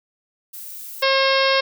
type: noise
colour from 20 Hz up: violet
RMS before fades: -35 dBFS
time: 0.53-1.03 s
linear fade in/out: 10 ms
type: harmonic tone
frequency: 538 Hz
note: C5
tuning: 48 cents sharp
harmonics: 1 / 2 / 3 / 4 / 5 / 6 / 7 / 8 / 9 / 10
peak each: -19 / -22 / -24 / -25 / -26 / -27 / -27 / -28 / -29 / -29 dBFS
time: 1.02-1.61 s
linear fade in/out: 10 ms
effects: none